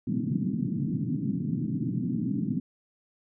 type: band-pass noise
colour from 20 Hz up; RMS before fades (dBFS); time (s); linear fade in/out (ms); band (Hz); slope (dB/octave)
white; -29; 0.07-2.6; 5; 120 to 280; 48
effects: none